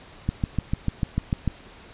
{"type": "click train", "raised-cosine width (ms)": 5, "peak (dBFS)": -10, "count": 9, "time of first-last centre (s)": [0.29, 1.477], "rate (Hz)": 6.74, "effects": ["pink hiss -47 dBFS RMS until 1.93 s", "resampled to 8000 Hz"]}